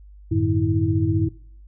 sine tone cluster, 94.1 / 109.3 / 151.1 / 324.4 Hz, F#2 / A2 / D3 / E4, +30 / -11 / +50 / -28 cents, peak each -22 / -22 / -27 / -22 dBFS, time 0.31-1.29 s, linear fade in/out 10 ms, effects noise-tail reverb RT60 0.6 s tail -21 dB re dry + added 50 Hz sine -42 dBFS peak until 1.67 s

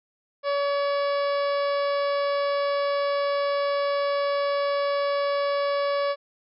harmonic tone, 567 Hz, C#5, 39 cents sharp, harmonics 1 / 2 / 3 / 4 / 5 / 6 / 7 / 8 / 9, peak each -23 / -29 / -37 / -39 / -44 / -43 / -44 / -44 / -44 dBFS, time 0.43-6.16 s, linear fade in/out 50 ms, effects none

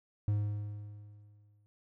triangle tone with exponential decay, 103.83 Hz, G#2, in tune, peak -24 dBFS, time 0.28-1.66 s, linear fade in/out 0 ms, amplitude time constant 300 ms, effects none

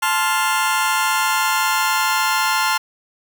sawtooth chord, F major, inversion first, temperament just, 873.1 / 1047.7 / 1396.9 Hz, A5 / C6 / F6, -14 / +2 / 0 cents, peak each -17 dBFS, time 0.02-2.78 s, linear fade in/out 10 ms, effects none

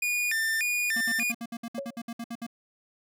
45% pulse tone with vibrato, 2093 Hz, C7, in tune, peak -25 dBFS, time 0.02-1.32 s, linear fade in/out 5 ms, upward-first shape square, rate 1.7 Hz, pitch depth 270 cents each way
square tone bursts, 233 Hz, A#3, 1 cent flat, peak -34 dBFS, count 14, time 0.96-2.466 s, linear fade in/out 5 ms, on 50 ms, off 62 ms
sine tone with exponential decay, 554.4 Hz, C#5, in tune, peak -27 dBFS, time 1.78-1.99 s, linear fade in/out 1 ms, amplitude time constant 44 ms
effects none

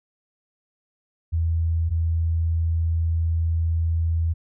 sine tone pair in turn, 82.41 / 82.41 Hz, E2 / E2, 0 / 0 cents, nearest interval unison, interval 0 cents, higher neither, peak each -19 / -19 dBFS, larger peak neither, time 1.32-1.9 / 1.9-4.34 s, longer second, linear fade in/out 20 ms, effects none

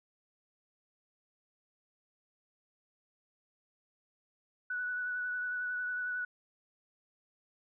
sine tone with vibrato, 1480 Hz, F#6, in tune, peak -33 dBFS, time 4.7-6.25 s, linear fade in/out 5 ms, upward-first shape triangle, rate 11 Hz, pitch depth 22 cents each way, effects none

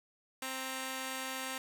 5% pulse tone pair together, 262.3 / 932.3 Hz, C4 / A#5, +4 / 0 cents, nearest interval octave + minor seventh, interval 2196 cents, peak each -27 / -31 dBFS, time 0.42-1.58 s, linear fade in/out 2 ms, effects none

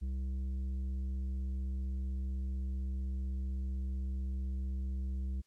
sine tone with tanh clipping, 65.41 Hz, C2, in tune, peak -35 dBFS, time 0.01-5.42 s, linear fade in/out 20 ms, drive 8 dB, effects white hiss -75 dBFS RMS until 5.46 s + low-pass 9000 Hz 12 dB/octave

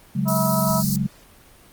sine chord, C# suspended fourth, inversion none, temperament just, 138.59 / 184.79 / 207.9 Hz, C#3 / F#3 / G#3, 0 / -2 / +2 cents, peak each -24 dBFS, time 0.15-1.07 s, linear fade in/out 10 ms
harmonic tone, 323.6 Hz, E4, 32 cents flat, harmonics 2 / 3 / 4, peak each -24 / -26 / -27 dBFS, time 0.25-0.83 s, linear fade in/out 50 ms
white high-pass noise, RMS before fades -28 dBFS, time 0.28-0.96 s, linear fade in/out 0 ms, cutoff 4100 Hz, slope 96 dB/octave
effects pink hiss -50 dBFS RMS until 1.72 s + Opus 32 kbps

